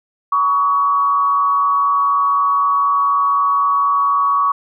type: tone with frequency modulation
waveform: sine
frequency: 1126 Hz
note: C#6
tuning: 27 cents sharp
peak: -12 dBFS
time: 0.32-4.52 s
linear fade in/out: 5 ms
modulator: 149 Hz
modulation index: 0.44
effects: none